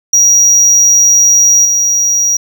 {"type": "tone with level steps", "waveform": "triangle", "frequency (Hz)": 5750, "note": "F8", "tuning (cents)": 50, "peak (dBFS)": [-3, -7], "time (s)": [0.13, 2.37], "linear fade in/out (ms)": 5, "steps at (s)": 1.65, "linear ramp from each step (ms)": 2, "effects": []}